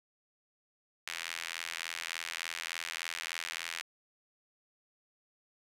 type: tone with high-pass filter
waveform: sawtooth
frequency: 83.4 Hz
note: E2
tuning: 21 cents sharp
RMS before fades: -40 dBFS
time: 1.07-3.82 s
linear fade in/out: 5 ms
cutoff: 2100 Hz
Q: 1.5
effects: low-pass 12000 Hz 12 dB/octave